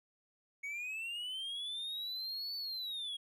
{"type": "linear two-way sweep", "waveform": "triangle", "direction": "up then down", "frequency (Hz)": [2217, 4517, 3271], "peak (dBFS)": -37, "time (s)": [0.63, 3.17], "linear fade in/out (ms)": 10, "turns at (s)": 2.56, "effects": []}